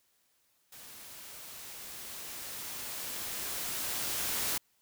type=noise with level ramp; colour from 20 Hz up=white; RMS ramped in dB=-50 to -32 dBFS; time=0.72-4.58 s; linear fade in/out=5 ms; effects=white hiss -72 dBFS RMS until 4.81 s